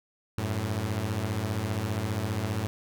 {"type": "beating tone pair", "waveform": "sawtooth", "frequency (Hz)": [94.1, 109.1], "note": ["F#2", "A2"], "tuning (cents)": [30, -14], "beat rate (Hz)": 15, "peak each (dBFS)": [-28, -26], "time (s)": [0.38, 2.67], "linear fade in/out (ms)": 0, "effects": []}